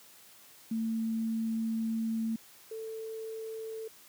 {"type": "tone pair in turn", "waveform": "sine", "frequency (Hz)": [224.3, 444.2], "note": ["A3", "A4"], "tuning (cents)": [34, 16], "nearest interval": "octave", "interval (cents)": 1182, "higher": "second", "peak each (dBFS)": [-29, -37], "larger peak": "first", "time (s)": [[0.71, 2.36], [2.71, 3.88]], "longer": "first", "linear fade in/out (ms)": 5, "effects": ["white hiss -56 dBFS RMS until 4.08 s", "high-pass 100 Hz 12 dB/octave"]}